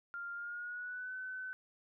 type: tone with pitch glide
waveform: sine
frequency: 1396.9 to 1514.6 Hz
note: F6 to F#6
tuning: 0 to +40 cents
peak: -40 dBFS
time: 0.14-1.53 s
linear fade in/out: 0 ms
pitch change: +140 cents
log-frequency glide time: 0.33-1.14 s
effects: none